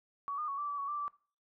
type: tone with pitch steps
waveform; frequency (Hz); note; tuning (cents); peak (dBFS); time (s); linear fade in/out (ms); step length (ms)
sine; 1128 / 1217 / 1113 / 1167 / 1153 / 1118 / 1176 / 1163; C#6 / D#6 / C#6 / D6 / D6 / C#6 / D6 / D6; +30 / -39 / +7 / -11 / -32 / +14 / +2 / -17; -34; 0.28-1.08; 0; 100
effects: noise-tail reverb RT60 0.4 s tail -20 dB re dry